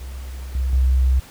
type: tone with level steps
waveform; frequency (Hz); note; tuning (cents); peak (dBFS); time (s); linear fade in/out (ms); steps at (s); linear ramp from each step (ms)
sine; 64.7; C2; -19; -29 / -18 / -13; 0-1.2; 10; 0.55 / 0.73; 2
effects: pink hiss -44 dBFS RMS until 1.3 s